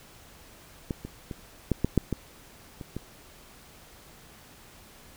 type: clicks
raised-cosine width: 3 ms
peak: -16 / -23 / -22 / -10 / -10 / -7 / -14 / -25 / -20 dBFS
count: 9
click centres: 0.908 / 1.05 / 1.312 / 1.717 / 1.846 / 1.977 / 2.127 / 2.812 / 2.966 s
effects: pink hiss -52 dBFS RMS until 5.16 s